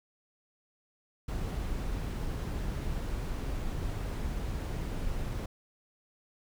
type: noise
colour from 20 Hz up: brown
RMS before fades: -34 dBFS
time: 1.28-5.46 s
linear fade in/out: 5 ms
effects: none